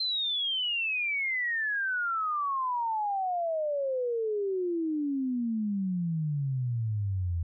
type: exponential sweep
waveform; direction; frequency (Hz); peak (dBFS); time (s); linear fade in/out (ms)
sine; down; 4154 to 82.41; -27; 0-7.43; 5
effects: none